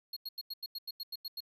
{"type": "tone bursts", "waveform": "square", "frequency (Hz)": 4300, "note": "C8", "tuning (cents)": 47, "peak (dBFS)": -38, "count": 11, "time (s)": [0.13, 1.405], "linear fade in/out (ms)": 5, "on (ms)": 35, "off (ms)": 89, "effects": []}